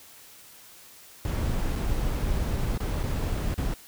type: noise with dropouts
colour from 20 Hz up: brown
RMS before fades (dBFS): -27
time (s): 1.25-3.74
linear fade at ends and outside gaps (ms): 1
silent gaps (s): 1.754-1.758 / 2.777-2.802 / 3.031-3.037 / 3.541-3.579
effects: white hiss -50 dBFS RMS until 3.87 s